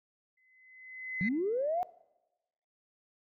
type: tone with exponential growth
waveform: sine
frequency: 2035 Hz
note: C7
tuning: 49 cents flat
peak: -29 dBFS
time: 0.37-1.29 s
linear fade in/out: 5 ms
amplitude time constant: 200 ms
type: linear sweep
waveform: sine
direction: up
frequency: 167.8 to 740 Hz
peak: -28 dBFS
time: 1.21-1.83 s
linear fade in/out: 0 ms
effects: noise-tail reverb RT60 1.0 s tail -22 dB re dry + tanh soft clip ceiling -20 dBFS